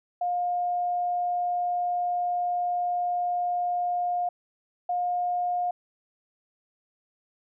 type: tone pair in turn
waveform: sine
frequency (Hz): 710 / 712.5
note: F5 / F5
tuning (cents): +28 / +34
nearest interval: unison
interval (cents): 6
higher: second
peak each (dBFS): -24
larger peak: neither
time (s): 0.21-4.29 / 4.89-5.71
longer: first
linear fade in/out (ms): 5
effects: none